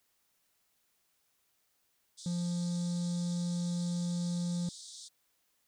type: band-pass noise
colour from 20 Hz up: pink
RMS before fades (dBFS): -49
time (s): 2.17-5.09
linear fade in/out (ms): 20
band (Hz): 3500 to 9200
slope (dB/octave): 96
type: tone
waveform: triangle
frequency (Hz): 174.61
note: F3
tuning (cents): 0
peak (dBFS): -29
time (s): 2.26-4.69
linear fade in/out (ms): 2
effects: white hiss -75 dBFS RMS until 5.67 s